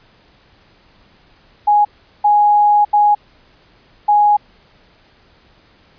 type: tone bursts at uneven times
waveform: sine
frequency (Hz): 830.6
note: G#5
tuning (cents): 0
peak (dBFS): -8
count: 4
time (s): 1.67-1.85 / 2.24-2.85 / 2.93-3.15 / 4.08-4.37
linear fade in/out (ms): 10
effects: pink hiss -51 dBFS RMS until 5.98 s + resampled to 11025 Hz